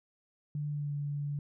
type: tone with pitch glide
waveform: sine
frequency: 147.6 to 144.48 Hz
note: D3 to D3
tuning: +9 to -28 cents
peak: -32 dBFS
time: 0.55-1.39 s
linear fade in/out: 2 ms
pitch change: -37 cents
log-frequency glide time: 0.69-0.93 s
effects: none